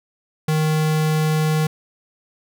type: tone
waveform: square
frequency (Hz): 155.56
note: D#3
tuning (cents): 0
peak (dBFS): -17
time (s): 0.48-1.67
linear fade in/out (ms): 5
effects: none